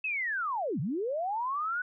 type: linear two-way sweep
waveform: sine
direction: down then up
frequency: 2637 to 120 to 1500 Hz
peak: -29 dBFS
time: 0.04-1.82 s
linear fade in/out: 5 ms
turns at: 0.8 s
effects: none